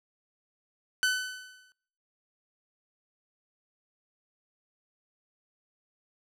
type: tone with exponential decay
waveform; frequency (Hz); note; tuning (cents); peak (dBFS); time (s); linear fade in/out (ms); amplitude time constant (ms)
sawtooth; 1508; F#6; +32; -18; 1.03-1.72; 0; 150
effects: noise-tail reverb RT60 0.8 s tail -26 dB re dry + low-pass 11000 Hz 12 dB/octave

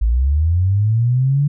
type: linear sweep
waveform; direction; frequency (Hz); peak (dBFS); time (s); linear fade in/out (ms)
sine; up; 51.91 to 146.7; -12; 0.01-1.48; 10
effects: none

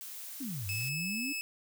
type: noise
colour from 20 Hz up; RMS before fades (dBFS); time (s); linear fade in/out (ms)
blue; -44; 0.01-0.89; 0
type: exponential two-way sweep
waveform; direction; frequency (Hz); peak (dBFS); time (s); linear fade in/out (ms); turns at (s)
sine; down then up; 293.7 to 93.3 to 293.7; -36; 0.4-1.33; 10; 0.67
type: tone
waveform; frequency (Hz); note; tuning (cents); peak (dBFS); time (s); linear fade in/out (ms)
sawtooth; 2602; E7; -23; -31; 0.69-1.41; 0
effects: none

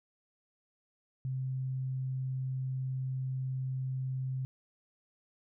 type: tone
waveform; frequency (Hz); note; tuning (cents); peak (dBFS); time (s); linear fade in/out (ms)
sine; 130.81; C3; 0; -32; 1.25-4.45; 0
effects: none

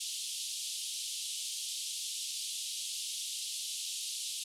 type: band-pass noise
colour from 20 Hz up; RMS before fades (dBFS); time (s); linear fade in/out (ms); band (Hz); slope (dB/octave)
pink; -39; 0-4.44; 10; 3000 to 11000; 48
effects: none

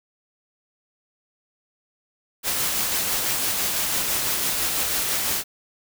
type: noise with tremolo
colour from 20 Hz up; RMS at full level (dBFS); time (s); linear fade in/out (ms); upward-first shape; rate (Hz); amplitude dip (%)
white; -23; 2.43-5.44; 50; sine; 6; 25
effects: none

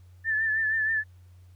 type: tone with vibrato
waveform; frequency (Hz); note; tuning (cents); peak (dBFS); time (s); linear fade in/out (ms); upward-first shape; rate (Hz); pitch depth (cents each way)
sine; 1760; A6; 0; -23; 0.24-1.04; 50; triangle; 6.3; 50
effects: added 90 Hz sine -49 dBFS peak until 1.55 s + pink hiss -68 dBFS RMS until 1.55 s

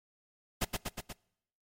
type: noise with echo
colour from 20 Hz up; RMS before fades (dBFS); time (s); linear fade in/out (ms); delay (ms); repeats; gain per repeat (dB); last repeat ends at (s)
pink; -30; 0.61-0.65; 10; 120; 4; -3; 1.13
effects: noise-tail reverb RT60 0.8 s tail -25 dB re dry + MP3 64 kbps

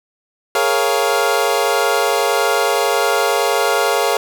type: chord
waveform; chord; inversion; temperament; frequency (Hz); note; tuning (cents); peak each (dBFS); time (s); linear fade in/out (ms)
25% pulse; Bb minor seventh; third; equal; 415.3 / 466.2 / 554.4 / 698.5; Ab4 / Bb4 / Db5 / F5; 0 / 0 / 0 / 0; -16; 0.55-4.17; 2
effects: 7-bit

